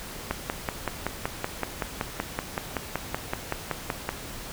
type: click train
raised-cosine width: 0.5 ms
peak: -11 dBFS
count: 21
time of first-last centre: 0.31-4.091 s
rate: 5.29 Hz
effects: pink hiss -39 dBFS RMS until 4.52 s